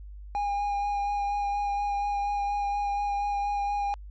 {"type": "tone with vibrato", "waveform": "triangle", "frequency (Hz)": 813, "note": "G#5", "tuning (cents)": -37, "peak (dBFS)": -24, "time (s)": [0.35, 3.94], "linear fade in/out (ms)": 0, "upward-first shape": "sine", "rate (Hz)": 4.2, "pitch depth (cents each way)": 14, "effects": ["added 50 Hz sine -40 dBFS peak until 4.1 s", "resampled to 16000 Hz"]}